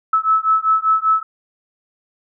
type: beating tone pair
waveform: sine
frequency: 1300 / 1305.1 Hz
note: E6 / E6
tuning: -24 / -18 cents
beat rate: 5.1 Hz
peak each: -16 dBFS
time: 0.13-1.23 s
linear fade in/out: 5 ms
effects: none